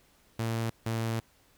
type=tone pair in turn; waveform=sawtooth; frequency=114 / 113.53 Hz; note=A#2 / A#2; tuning=-38 / -45 cents; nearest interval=unison; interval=7 cents; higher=first; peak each=-25 dBFS; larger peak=neither; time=0.39-0.7 / 0.86-1.2 s; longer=second; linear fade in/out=5 ms; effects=pink hiss -64 dBFS RMS until 1.57 s